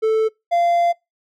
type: tone pair in turn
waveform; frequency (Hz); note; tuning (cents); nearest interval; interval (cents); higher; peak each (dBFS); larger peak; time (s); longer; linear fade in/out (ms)
triangle; 440 / 690; A4 / F5; 0 / -21; minor sixth; 779; second; -12; neither; 0.02-0.29 / 0.51-0.93; second; 20
effects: noise-tail reverb RT60 0.2 s tail -24 dB re dry